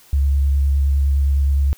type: tone with vibrato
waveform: sine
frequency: 69.6 Hz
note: C#2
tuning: 8 cents sharp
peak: -13 dBFS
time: 0.13-1.73 s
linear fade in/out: 0 ms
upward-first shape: square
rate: 9.7 Hz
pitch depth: 17 cents each way
effects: white hiss -49 dBFS RMS until 1.77 s